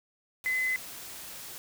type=tone in noise; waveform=sine; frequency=2030 Hz; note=B6; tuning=47 cents sharp; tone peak=-26 dBFS; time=0.46-0.76 s; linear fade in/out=0 ms; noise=white; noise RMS=-43 dBFS; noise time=0.44-1.58 s; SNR=+14 dB; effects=none